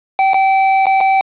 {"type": "tone with dropouts", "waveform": "square", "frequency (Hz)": 772, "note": "G5", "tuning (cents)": -27, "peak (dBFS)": -10, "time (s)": [0.19, 1.21], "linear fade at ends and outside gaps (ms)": 1, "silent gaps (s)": [[0.334, 0.343], [0.857, 0.867], [1.005, 1.01]], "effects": ["resampled to 8000 Hz", "7-bit"]}